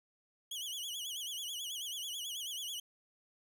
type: tone with vibrato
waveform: sawtooth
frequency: 3136 Hz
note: G7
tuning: in tune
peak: -36 dBFS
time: 0.51-2.8 s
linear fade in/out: 5 ms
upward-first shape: sine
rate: 9.2 Hz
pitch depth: 150 cents each way
effects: none